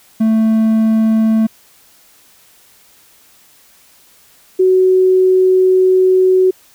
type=tone pair in turn; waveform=triangle / sine; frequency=221.2 / 372.7 Hz; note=A3 / F#4; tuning=+9 / +13 cents; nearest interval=major sixth; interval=904 cents; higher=second; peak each=-7 dBFS; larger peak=neither; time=0.2-1.47 / 4.59-6.51 s; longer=second; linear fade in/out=10 ms; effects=white hiss -48 dBFS RMS until 6.74 s